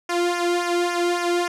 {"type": "tone with flanger", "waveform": "sawtooth", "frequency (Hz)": 349.2, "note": "F4", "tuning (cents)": 0, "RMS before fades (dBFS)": -22, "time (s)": [0.09, 1.48], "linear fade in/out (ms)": 5, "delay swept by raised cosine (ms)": [0.24, 1.17], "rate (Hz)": 3.6, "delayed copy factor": -0.8, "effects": ["low-pass 9000 Hz 12 dB/octave"]}